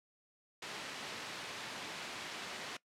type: band-pass noise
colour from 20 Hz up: white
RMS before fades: -45 dBFS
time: 0.62-2.77 s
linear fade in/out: 5 ms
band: 140 to 3600 Hz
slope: 12 dB/octave
effects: noise-tail reverb RT60 0.1 s tail -20 dB re dry + low-pass 12000 Hz 12 dB/octave